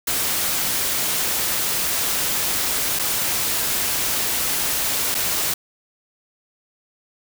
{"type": "noise with dropouts", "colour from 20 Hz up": "white", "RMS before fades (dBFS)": -22, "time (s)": [0.07, 5.54], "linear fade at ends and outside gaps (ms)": 5, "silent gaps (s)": [[2.99, 2.994], [5.145, 5.149]], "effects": []}